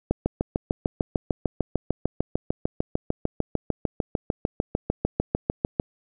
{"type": "click train", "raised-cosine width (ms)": 2, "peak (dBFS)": -8, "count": 39, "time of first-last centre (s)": [0.11, 5.799], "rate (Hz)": 6.68, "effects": []}